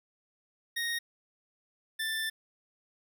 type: tone pair in turn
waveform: 25% pulse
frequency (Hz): 1864.7 / 1771.7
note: A#6 / A6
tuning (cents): 0 / +11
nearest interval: minor second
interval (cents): 89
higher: first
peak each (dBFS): -27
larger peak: neither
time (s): 0.76-0.99 / 1.99-2.3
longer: second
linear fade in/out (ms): 10
effects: none